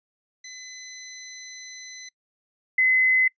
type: tone pair in turn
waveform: 5% pulse / sine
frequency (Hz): 2020 / 2036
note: B6 / C7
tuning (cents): +39 / -48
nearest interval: unison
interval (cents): 13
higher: second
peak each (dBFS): -25 / -16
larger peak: second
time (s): 0.44-2.09 / 2.78-3.28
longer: first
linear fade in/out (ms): 5
effects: noise-tail reverb RT60 0.1 s tail -24 dB re dry + resampled to 16000 Hz

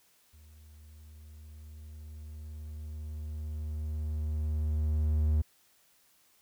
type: tone with level ramp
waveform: triangle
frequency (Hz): 76.5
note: D#2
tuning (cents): -29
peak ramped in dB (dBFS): -51 to -21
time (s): 0.33-5.42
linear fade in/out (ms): 10
effects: white hiss -66 dBFS RMS until 6.41 s

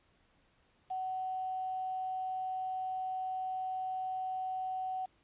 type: tone with quantisation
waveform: sine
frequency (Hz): 750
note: F#5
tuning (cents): +23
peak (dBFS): -34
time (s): 0.9-5.06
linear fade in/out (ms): 10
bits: 9
effects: pink hiss -70 dBFS RMS until 5.23 s + resampled to 8000 Hz

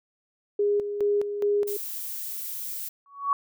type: tone with tremolo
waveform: sine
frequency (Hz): 410.1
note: G#4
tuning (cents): -22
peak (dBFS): -20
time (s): 0.59-1.77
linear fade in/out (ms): 5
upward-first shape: square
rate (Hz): 2.4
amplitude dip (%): 60
type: noise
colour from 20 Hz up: violet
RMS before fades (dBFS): -34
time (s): 1.67-2.89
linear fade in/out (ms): 10
type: tone with exponential growth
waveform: sine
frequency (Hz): 1122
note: C#6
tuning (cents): +21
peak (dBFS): -17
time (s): 3.06-3.33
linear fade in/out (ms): 1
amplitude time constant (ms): 58
effects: none

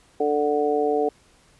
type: harmonic tone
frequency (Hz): 147.6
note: D3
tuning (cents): +9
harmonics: 2 / 3 / 4 / 5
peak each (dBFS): -28 / -21 / -29 / -25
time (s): 0.2-1.09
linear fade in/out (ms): 5
effects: pink hiss -57 dBFS RMS until 1.59 s + resampled to 24000 Hz

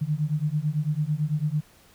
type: beating tone pair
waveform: sine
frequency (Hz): 146.8 / 155.8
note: D3 / D#3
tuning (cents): 0 / +3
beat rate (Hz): 9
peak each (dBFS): -26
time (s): 0.01-1.61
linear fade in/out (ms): 10
effects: pink hiss -56 dBFS RMS until 1.94 s

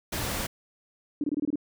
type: noise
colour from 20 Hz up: pink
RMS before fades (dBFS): -31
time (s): 0.12-0.47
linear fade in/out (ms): 10
type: tone bursts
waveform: sine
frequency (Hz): 292.6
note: D4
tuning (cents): -6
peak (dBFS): -24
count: 7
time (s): 1.21-1.557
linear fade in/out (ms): 2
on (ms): 29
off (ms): 24
effects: none

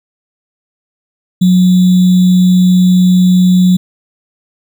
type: tone with sample-and-hold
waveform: sine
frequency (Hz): 182.3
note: F#3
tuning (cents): -25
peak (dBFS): -4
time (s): 1.41-3.77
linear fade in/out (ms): 10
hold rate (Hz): 3675
effects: none

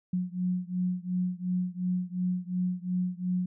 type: beating tone pair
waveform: sine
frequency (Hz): 180 / 182.8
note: F#3 / F#3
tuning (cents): -47 / -21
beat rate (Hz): 2.8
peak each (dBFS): -30 / -31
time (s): 0.13-3.46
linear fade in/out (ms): 5
effects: none

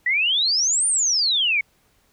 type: exponential two-way sweep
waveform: sine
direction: up then down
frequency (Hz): 1903 to 9290 to 2178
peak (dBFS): -17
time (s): 0.06-1.61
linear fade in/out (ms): 5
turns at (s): 0.87
effects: pink hiss -62 dBFS RMS until 2.12 s

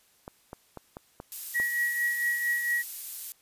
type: clicks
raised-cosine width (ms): 1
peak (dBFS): -25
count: 6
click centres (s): 0.279 / 0.531 / 0.773 / 0.969 / 1.201 / 1.6
type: noise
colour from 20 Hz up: violet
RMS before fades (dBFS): -35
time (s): 1.32-3.32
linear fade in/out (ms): 0
type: tone with tremolo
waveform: sine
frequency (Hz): 1913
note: A#6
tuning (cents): +44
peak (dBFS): -23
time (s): 1.54-2.83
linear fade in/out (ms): 20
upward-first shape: triangle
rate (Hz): 4.4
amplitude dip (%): 55
effects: white hiss -64 dBFS RMS until 3.41 s + resampled to 32000 Hz

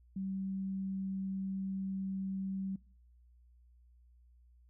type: tone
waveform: sine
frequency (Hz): 192.2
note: G3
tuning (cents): -34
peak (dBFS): -35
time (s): 0.16-2.76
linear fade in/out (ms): 5
effects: noise-tail reverb RT60 0.6 s tail -25 dB re dry + added 60 Hz sine -60 dBFS peak until 4.69 s

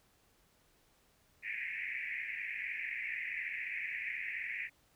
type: band-pass noise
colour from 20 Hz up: pink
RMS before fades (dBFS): -40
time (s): 1.42-4.7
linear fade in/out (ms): 50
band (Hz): 1800 to 2500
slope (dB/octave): 96
effects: pink hiss -70 dBFS RMS until 4.95 s

